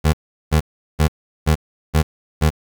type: tone bursts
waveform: 25% pulse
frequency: 77.78 Hz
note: D#2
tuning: in tune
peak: -8 dBFS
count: 6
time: 0.04-2.504 s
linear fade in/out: 20 ms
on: 94 ms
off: 380 ms
effects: 8-bit